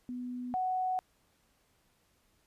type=tone pair in turn; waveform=sine; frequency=247.8 / 742.6 Hz; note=B3 / F#5; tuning=+6 / +6 cents; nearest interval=octave + perfect fifth; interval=1900 cents; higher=second; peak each=-36 / -29 dBFS; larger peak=second; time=0.09-0.54 / 0.54-0.99 s; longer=neither; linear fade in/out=0 ms; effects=pink hiss -71 dBFS RMS until 2.46 s + resampled to 32000 Hz